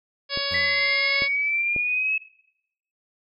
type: harmonic tone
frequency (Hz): 560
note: C#5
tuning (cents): +18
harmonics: 1 / 2 / 3 / 4 / 5 / 6 / 7 / 8 / 9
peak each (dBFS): -33 / -36 / -33 / -33 / -35 / -33 / -35 / -31 / -30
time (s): 0.29-1.29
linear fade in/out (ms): 50
type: clicks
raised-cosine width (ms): 2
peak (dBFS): -20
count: 3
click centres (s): 0.374 / 1.221 / 1.763
type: tone with exponential decay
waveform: 25% pulse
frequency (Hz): 87.31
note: F2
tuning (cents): 0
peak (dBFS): -30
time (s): 0.51-1.2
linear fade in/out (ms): 5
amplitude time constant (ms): 150
type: exponential sweep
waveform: sine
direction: up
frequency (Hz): 1985 to 2592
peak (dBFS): -21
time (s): 0.54-2.18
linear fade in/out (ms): 5
effects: noise-tail reverb RT60 0.8 s tail -20 dB re dry